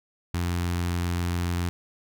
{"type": "tone with notch filter", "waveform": "sawtooth", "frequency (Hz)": 87.3, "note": "F2", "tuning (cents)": 0, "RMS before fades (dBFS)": -27, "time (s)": [0.34, 1.69], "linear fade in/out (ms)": 0, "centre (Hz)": 550, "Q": 1.4, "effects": []}